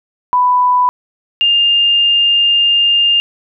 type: tone pair in turn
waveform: sine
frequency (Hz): 993 / 2809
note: B5 / F7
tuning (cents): +9 / +9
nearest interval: octave + tritone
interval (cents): 1800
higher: second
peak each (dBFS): -8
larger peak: neither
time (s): 0.33-0.89 / 1.41-3.2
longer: second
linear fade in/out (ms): 0
effects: none